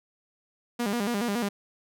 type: tone with vibrato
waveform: sawtooth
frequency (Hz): 219.5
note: A3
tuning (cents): -4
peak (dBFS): -22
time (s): 0.79-1.49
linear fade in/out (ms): 10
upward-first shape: square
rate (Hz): 7.1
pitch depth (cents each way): 150
effects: none